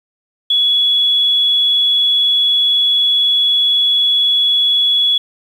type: tone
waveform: sine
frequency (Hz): 3381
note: G#7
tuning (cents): +30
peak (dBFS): -10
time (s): 0.5-5.18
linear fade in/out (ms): 5
effects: 7-bit